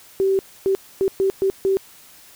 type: tone bursts at uneven times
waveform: sine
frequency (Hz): 386.6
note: G4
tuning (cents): -24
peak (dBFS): -15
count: 6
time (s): 0.2-0.39 / 0.66-0.75 / 1.01-1.08 / 1.2-1.3 / 1.42-1.5 / 1.65-1.77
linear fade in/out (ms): 0
effects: white hiss -47 dBFS RMS until 2.35 s